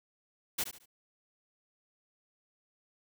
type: noise with echo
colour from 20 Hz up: white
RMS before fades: -32 dBFS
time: 0.58-0.64 s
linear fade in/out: 10 ms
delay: 73 ms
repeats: 3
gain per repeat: -10 dB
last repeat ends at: 0.859 s
effects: none